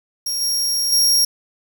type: tone with level steps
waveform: sawtooth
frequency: 5588 Hz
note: F8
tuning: in tune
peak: -18 / -15 / -10 dBFS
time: 0.26-1.25 s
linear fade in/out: 5 ms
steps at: 0.41 / 0.92 s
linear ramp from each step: 5 ms
effects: 7-bit